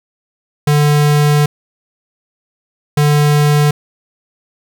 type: tone bursts at uneven times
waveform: square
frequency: 147.6 Hz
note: D3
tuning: 9 cents sharp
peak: -9 dBFS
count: 2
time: 0.67-1.46 / 2.97-3.71 s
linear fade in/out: 5 ms
effects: none